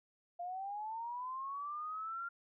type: linear sweep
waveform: sine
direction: up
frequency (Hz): 690 to 1396.9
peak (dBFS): -39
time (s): 0.39-2.29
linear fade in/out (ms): 10
effects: none